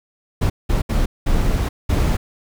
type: noise bursts at uneven times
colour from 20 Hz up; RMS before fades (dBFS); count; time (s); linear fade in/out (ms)
brown; -17; 5; 0.41-0.5 / 0.69-0.82 / 0.89-1.06 / 1.26-1.69 / 1.89-2.17; 10
effects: none